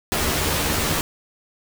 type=noise with comb filter; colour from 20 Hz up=pink; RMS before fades=-22 dBFS; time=0.12-1.01 s; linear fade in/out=0 ms; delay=13 ms; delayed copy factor=+0.7; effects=none